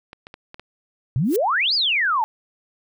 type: clicks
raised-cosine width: 0.3 ms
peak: -22 dBFS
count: 5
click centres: 0.131 / 0.269 / 0.341 / 0.544 / 0.596 s
type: exponential two-way sweep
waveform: sine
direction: up then down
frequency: 113.6 to 5150 to 837 Hz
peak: -17 dBFS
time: 1.16-2.24 s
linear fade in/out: 0 ms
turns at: 1.74 s
type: noise with exponential growth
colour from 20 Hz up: blue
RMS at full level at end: -26 dBFS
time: 1.24-1.36 s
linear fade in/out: 0 ms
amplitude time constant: 25 ms
effects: none